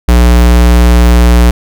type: tone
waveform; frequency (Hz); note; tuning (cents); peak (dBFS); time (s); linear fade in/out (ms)
square; 59.9; A#1; +48; -3; 0.08-1.51; 5
effects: none